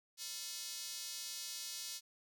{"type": "tone with high-pass filter", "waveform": "square", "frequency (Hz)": 195.8, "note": "G3", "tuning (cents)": -2, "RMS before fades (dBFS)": -45, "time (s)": [0.17, 2.01], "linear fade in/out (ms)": 50, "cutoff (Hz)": 4700, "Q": 1.5, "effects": []}